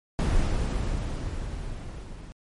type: noise with level ramp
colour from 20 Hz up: brown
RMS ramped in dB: -22 to -40 dBFS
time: 0.19-2.32 s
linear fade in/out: 0 ms
effects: MP3 48 kbps